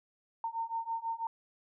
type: beating tone pair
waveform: sine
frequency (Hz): 909 / 915.1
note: A#5 / A#5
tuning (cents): -44 / -32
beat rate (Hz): 6.1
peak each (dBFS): -37 / -36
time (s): 0.44-1.27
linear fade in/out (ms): 2
effects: none